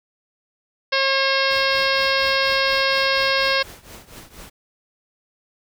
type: harmonic tone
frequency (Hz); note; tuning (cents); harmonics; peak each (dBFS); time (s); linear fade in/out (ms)
540; C#5; -45; 1 / 2 / 3 / 4 / 5 / 6 / 7 / 8 / 9 / 10; -23 / -25 / -23 / -26 / -26 / -29 / -29 / -27 / -28 / -30; 0.92-3.63; 10
type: noise with tremolo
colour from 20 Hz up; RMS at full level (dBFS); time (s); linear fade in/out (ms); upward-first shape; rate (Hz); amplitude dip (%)
pink; -38; 1.5-4.5; 10; triangle; 4.2; 85
effects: none